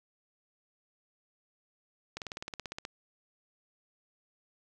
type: slowing click train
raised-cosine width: 0.2 ms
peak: -21 dBFS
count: 13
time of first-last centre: 2.17-2.851 s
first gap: 48 ms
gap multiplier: 1.03
effects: 10-bit